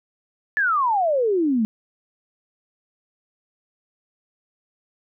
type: exponential sweep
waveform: sine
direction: down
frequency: 1764 to 209.3 Hz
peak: -17 dBFS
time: 0.57-1.65 s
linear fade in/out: 0 ms
effects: none